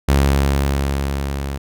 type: tone with level ramp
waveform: sawtooth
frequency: 69.3 Hz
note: C#2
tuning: in tune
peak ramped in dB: -7 to -19 dBFS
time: 0.08-1.58 s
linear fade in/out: 10 ms
effects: none